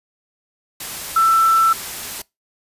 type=tone in noise; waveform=sine; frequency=1333 Hz; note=E6; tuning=19 cents sharp; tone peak=-11 dBFS; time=1.16-1.73 s; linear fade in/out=5 ms; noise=white; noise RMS=-29 dBFS; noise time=0.8-2.22 s; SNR=+15 dB; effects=noise-tail reverb RT60 0.2 s tail -23 dB re dry + resampled to 32000 Hz